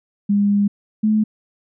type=tone pair in turn; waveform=sine; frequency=203 / 215.1 Hz; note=G#3 / A3; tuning=-39 / -39 cents; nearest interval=minor second; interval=100 cents; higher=second; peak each=-13 dBFS; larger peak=neither; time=0.29-0.68 / 1.03-1.24 s; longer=first; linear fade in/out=10 ms; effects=none